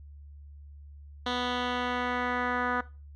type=tone with low-pass filter sweep; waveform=10% pulse; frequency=246.9 Hz; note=B3; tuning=in tune; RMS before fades=-30 dBFS; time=1.26-2.81 s; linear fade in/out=5 ms; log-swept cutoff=3600 to 1600 Hz; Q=2.7; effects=noise-tail reverb RT60 0.3 s tail -18 dB re dry + added 72 Hz sine -45 dBFS peak until 3.15 s